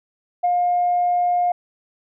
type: tone with ADSR envelope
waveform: sine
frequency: 710 Hz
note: F5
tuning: 28 cents sharp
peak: -13 dBFS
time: 0.43-1.52 s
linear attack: 16 ms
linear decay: 25 ms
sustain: -2 dB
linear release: 4 ms
effects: tanh soft clip ceiling -11 dBFS